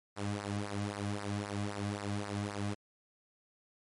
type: tone with flanger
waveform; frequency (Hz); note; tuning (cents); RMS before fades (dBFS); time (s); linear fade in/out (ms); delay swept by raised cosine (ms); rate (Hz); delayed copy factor
sawtooth; 102; G#2; -31; -37; 0.16-2.75; 20; 0.29 to 2.29; 3.8; -0.8
effects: MP3 48 kbps